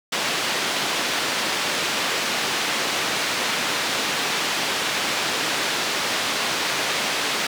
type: band-pass noise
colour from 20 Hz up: white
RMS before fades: -24 dBFS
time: 0.12-7.47 s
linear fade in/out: 5 ms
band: 190 to 4000 Hz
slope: 12 dB/octave
effects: none